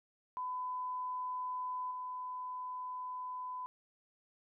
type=tone with level steps; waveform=sine; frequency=1005 Hz; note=B5; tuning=30 cents sharp; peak=-36 / -39 dBFS; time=0.37-3.66 s; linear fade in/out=0 ms; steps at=1.91 s; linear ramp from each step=2 ms; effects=none